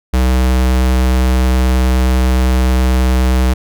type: tone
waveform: square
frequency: 63.6 Hz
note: C2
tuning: 48 cents flat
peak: -10 dBFS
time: 0.13-3.54 s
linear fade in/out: 10 ms
effects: none